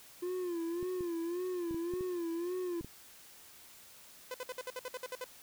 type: tone with vibrato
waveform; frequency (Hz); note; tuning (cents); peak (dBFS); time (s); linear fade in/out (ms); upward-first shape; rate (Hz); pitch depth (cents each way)
triangle; 349.2; F4; 0; -32; 0.22-2.81; 10; sine; 1.8; 90
type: clicks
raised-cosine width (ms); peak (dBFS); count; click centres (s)
3; -32; 8; 0.828 / 1.008 / 1.71 / 1.745 / 1.937 / 2.009 / 2.81 / 2.846
type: tone bursts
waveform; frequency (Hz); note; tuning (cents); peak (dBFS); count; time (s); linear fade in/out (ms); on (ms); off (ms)
sawtooth; 505; B4; +39; -34; 11; 4.31-5.242; 2; 32; 58
effects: white hiss -56 dBFS RMS until 5.42 s